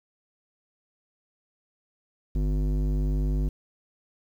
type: tone with low-pass filter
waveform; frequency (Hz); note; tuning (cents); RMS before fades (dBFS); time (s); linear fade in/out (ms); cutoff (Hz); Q
square; 50.1; G1; +38; -25; 2.35-3.49; 5; 280; 1.2
effects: 9-bit